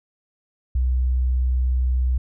sine tone, 63.1 Hz, B1, 38 cents sharp, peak -17 dBFS, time 0.75-2.18 s, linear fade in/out 5 ms, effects none

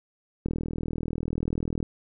click train, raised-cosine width 3 ms, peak -16 dBFS, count 56, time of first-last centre 0.46-1.828 s, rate 40.2 Hz, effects none

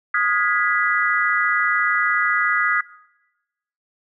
sine chord, F half-diminished seventh, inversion third, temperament equal with one note detuned, 1244.5 / 1429.6 / 1661.2 / 1975.5 Hz, Eb6 / F6 / Ab6 / Cb7, 0 / +40 / 0 / 0 cents, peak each -22 dBFS, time 0.14-2.81 s, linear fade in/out 5 ms, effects noise-tail reverb RT60 1.0 s tail -21 dB re dry

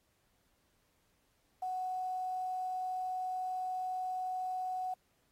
sine tone with quantisation, 741 Hz, F#5, 2 cents sharp, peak -34 dBFS, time 1.62-4.94 s, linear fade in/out 5 ms, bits 10, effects pink hiss -75 dBFS RMS until 5.31 s + AAC 48 kbps

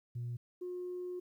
sine tone pair in turn, 120.3 / 359.8 Hz, B2 / F#4, -45 / -48 cents, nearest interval octave + perfect fifth, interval 1897 cents, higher second, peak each -35 / -37 dBFS, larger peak first, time 0.15-0.37 / 0.61-1.2 s, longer second, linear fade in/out 10 ms, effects tanh soft clip ceiling -34 dBFS + 12-bit

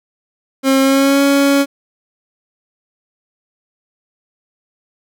30% pulse tone with pitch glide, 268.3 to 279.4 Hz, C4 to C#4, +44 to +14 cents, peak -7 dBFS, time 0.63-1.66 s, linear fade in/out 50 ms, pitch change +70 cents, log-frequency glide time 0.81-1.22 s, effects none

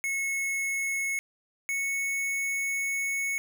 square tone pair in turn, 2189 / 2208 Hz, C#7 / C#7, -22 / -7 cents, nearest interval unison, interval 15 cents, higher second, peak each -28 dBFS, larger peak neither, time 0.04-1.19 / 1.69-3.38 s, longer second, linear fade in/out 0 ms, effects none

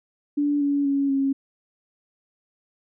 sine tone with pitch steps, 290 / 284.2 / 278.5 / 272.9 Hz, D4 / C#4 / C#4 / C#4, -22 / +43 / +8 / -27 cents, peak -19 dBFS, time 0.37-1.33 s, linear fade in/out 10 ms, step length 240 ms, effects none

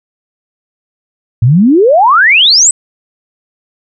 sine exponential sweep, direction up, 107.2 to 8280 Hz, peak -3 dBFS, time 1.42-2.71 s, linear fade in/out 5 ms, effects none

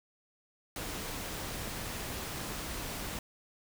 pink noise, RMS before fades -39 dBFS, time 0.76-3.19 s, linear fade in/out 2 ms, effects none

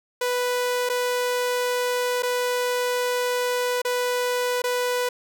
sawtooth tone with dropouts, 493.9 Hz, B4, in tune, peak -18 dBFS, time 0.21-5.09 s, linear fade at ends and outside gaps 5 ms, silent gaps 0.891-0.897 / 2.224-2.231 / 3.818-3.849 / 4.62-4.639 s, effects none

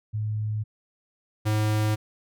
sine / square tone pair in turn, 107.2 / 107.2 Hz, A2 / A2, -45 / -45 cents, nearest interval unison, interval 0 cents, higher neither, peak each -25 / -22 dBFS, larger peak second, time 0.13-0.64 / 1.45-1.96 s, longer neither, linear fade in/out 20 ms, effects none

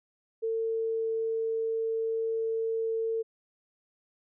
sine tone, 449.8 Hz, A4, 38 cents sharp, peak -27 dBFS, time 0.42-3.23 s, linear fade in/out 20 ms, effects none

